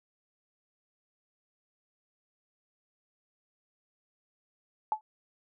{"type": "tone with exponential decay", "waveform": "sine", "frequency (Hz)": 863, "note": "A5", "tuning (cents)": -34, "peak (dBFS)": -21, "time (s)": [4.92, 5.01], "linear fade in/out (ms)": 1, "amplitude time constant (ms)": 18, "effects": []}